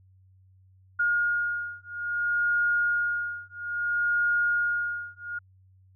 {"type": "beating tone pair", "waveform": "sine", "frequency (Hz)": [1426, 1426.6], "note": ["F6", "F6"], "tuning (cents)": [36, 36], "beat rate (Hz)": 0.6, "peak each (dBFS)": -27, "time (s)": [0.99, 5.39], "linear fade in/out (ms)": 10, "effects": ["added 94 Hz sine -55 dBFS peak until 5.95 s"]}